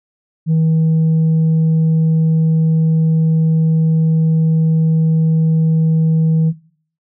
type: tone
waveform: sine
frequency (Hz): 160.4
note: E3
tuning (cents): -47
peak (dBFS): -8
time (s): 0.46-6.53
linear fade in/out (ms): 50
effects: noise-tail reverb RT60 0.5 s tail -17 dB re dry + tanh soft clip ceiling -9 dBFS